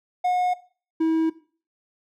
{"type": "tone pair in turn", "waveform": "triangle", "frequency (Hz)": [724, 322.5], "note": ["F#5", "E4"], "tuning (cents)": [-38, -38], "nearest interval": "octave + major second", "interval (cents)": 1400, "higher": "first", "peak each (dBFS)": [-17, -16], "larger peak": "second", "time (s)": [[0.24, 0.54], [1, 1.3]], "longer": "neither", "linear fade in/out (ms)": 10, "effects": ["noise-tail reverb RT60 0.4 s tail -17 dB re dry"]}